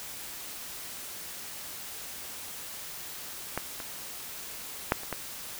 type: clicks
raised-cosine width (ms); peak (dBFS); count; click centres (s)
0.5; -14 / -23 / -7 / -26 / -16; 5; 3.576 / 3.802 / 4.921 / 5.034 / 5.127
effects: white hiss -41 dBFS RMS until 5.59 s